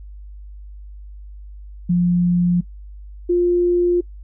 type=tone pair in turn; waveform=sine; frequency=176.2 / 351.5 Hz; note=F3 / F4; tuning=+16 / +11 cents; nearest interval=octave; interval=1195 cents; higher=second; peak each=-13 dBFS; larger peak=neither; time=1.89-2.61 / 3.29-4.01 s; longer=neither; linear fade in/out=10 ms; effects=noise-tail reverb RT60 0.1 s tail -22 dB re dry + added 50 Hz sine -34 dBFS peak until 4.23 s